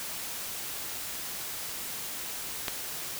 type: click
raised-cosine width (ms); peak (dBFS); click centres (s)
0.2; -11; 2.682
effects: white hiss -37 dBFS RMS until 3.19 s